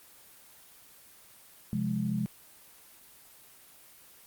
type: chord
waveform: sine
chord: F minor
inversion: second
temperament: equal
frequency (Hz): 130.81 / 174.61 / 207.7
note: C3 / F3 / Ab3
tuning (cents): 0 / 0 / 0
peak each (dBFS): -34 / -34 / -30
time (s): 1.73-2.26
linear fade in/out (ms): 0
effects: white hiss -55 dBFS RMS until 4.26 s + Opus 24 kbps